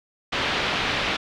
white low-pass noise, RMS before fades -25 dBFS, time 0.32-1.17 s, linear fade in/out 10 ms, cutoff 3600 Hz, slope 24 dB/octave, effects none

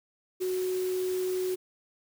sine tone in noise, 369.3 Hz, F#4, 3 cents flat, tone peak -27 dBFS, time 0.4-1.56 s, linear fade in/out 20 ms, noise white, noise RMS -43 dBFS, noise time 0.4-1.56 s, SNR +13 dB, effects none

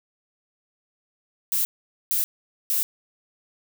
violet noise bursts, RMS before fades -23 dBFS, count 3, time 1.52-2.83 s, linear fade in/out 0 ms, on 130 ms, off 460 ms, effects none

